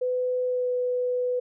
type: tone with pitch glide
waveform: sine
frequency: 502 to 496.8 Hz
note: B4 to B4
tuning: +28 to +10 cents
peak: -23 dBFS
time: 0.01-1.4 s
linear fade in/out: 10 ms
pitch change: -18 cents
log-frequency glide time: 0.45-0.7 s
effects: none